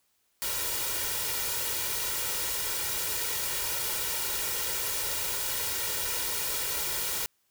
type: noise with comb filter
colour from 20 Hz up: white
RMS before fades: -31 dBFS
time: 0.42-7.26 s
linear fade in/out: 0 ms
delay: 2.1 ms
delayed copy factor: +0.7
effects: white hiss -72 dBFS RMS until 7.5 s